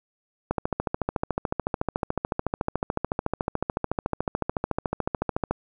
click train, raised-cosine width 1 ms, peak -10 dBFS, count 70, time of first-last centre 0.51-5.51 s, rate 13.8 Hz, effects none

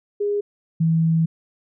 sine tone pair in turn, 410 / 162.99 Hz, G#4 / E3, -22 / -19 cents, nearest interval octave + major third, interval 1597 cents, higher first, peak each -19 / -15 dBFS, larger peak second, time 0.2-0.41 / 0.8-1.26 s, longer second, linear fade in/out 10 ms, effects none

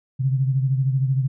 sine beating tone pair, 131.9 / 144.9 Hz, C3 / D3, +14 / -23 cents, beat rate 13 Hz, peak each -18 / -26 dBFS, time 0.19-1.28 s, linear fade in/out 20 ms, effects none

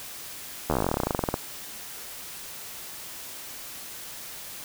slowing click train, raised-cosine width 1 ms, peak -10 dBFS, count 24, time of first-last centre 0.7-1.341 s, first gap 12 ms, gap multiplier 1.07, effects white hiss -40 dBFS RMS until 4.64 s

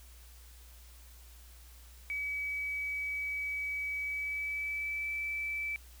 sine tone with pitch glide, 2280 to 2316 Hz, C#7 to D7, +48 to -25 cents, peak -33 dBFS, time 2.1-5.76 s, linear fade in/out 0 ms, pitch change +27 cents, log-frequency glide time 4.01-5.13 s, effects added 60 Hz sine -52 dBFS peak until 6 s + white hiss -59 dBFS RMS until 6 s

